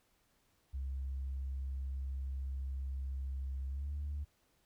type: tone with pitch glide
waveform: sine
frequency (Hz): 67 to 72.64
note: C2 to D2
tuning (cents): +42 to -18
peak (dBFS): -35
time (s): 0.73-4.25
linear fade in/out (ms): 20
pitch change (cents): +140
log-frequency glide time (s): 3.68-3.93
effects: tanh soft clip ceiling -33 dBFS + pink hiss -74 dBFS RMS until 4.65 s